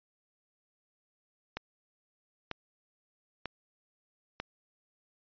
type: click train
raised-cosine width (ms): 0.3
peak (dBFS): -19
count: 4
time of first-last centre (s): 1.57-4.4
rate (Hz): 1.06
effects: resampled to 11025 Hz